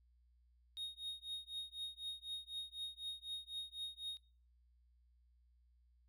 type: tone with tremolo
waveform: triangle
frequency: 3729 Hz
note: A#7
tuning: in tune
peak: -38 dBFS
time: 0.77-4.17 s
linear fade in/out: 0 ms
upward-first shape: triangle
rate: 4 Hz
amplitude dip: 100%
effects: noise-tail reverb RT60 0.5 s tail -25 dB re dry + added 60 Hz sine -68 dBFS peak until 6.08 s